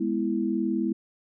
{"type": "chord", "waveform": "sine", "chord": "E major", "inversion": "first", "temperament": "equal", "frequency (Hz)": [207.7, 246.9, 329.6], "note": ["G#3", "B3", "E4"], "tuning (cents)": [0, 0, 0], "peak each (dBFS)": [-28, -29, -27], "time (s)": [0, 0.93], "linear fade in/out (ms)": 10, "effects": []}